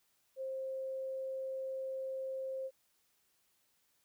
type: tone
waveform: sine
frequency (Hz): 529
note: C5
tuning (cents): +19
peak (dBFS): -37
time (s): 0.36-2.71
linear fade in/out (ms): 50
effects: white hiss -75 dBFS RMS until 4.04 s